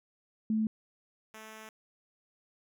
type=tone pair in turn; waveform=sine / 5% pulse; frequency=218.5 / 218.5 Hz; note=A3 / A3; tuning=-12 / -12 cents; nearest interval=unison; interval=0 cents; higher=neither; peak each=-26 / -35 dBFS; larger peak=first; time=0.5-0.67 / 1.34-1.69 s; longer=second; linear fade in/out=2 ms; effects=none